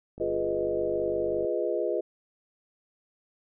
click train, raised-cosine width 2 ms, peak -29 dBFS, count 63, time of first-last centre 0.18-1.448 s, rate 48.9 Hz
sine chord, F half-diminished seventh, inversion none, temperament equal, 349.2 / 415.3 / 493.9 / 622.3 Hz, F4 / Ab4 / Cb5 / Eb5, 0 / 0 / 0 / 0 cents, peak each -31 dBFS, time 0.2-2.01 s, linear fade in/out 10 ms
effects none

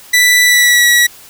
sawtooth tone with pitch glide, 1975.5 to 1930.4 Hz, B6 to B6, 0 to -40 cents, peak -3 dBFS, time 0.13-1.07 s, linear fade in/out 10 ms, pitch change -40 cents, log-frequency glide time 0.44-0.86 s, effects white hiss -38 dBFS RMS until 1.29 s

